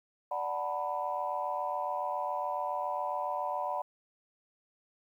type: chord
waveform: sine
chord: B minor seventh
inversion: first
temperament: equal with one note detuned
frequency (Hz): 587.3 / 740 / 900.6 / 987.8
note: D5 / F#5 / A5 / B5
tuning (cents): 0 / 0 / +40 / 0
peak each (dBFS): -37 / -36 / -38 / -35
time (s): 0.31-3.82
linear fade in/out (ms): 5
effects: tanh soft clip ceiling -20 dBFS + 11-bit